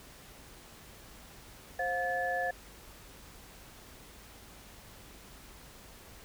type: tone cluster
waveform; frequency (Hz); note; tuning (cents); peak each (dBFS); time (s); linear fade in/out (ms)
sine; 526 / 714 / 1730; C5 / F5 / A6; +9 / +38 / -30; -36 / -33 / -34; 1.79-2.51; 5
effects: added 51 Hz sine -59 dBFS peak until 6.24 s + pink hiss -53 dBFS RMS until 6.24 s